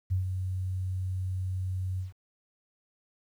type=tone with ADSR envelope; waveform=sine; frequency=93.1 Hz; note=F#2; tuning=11 cents sharp; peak=-23 dBFS; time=0.1-2.13 s; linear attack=22 ms; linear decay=120 ms; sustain=-6 dB; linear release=140 ms; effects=10-bit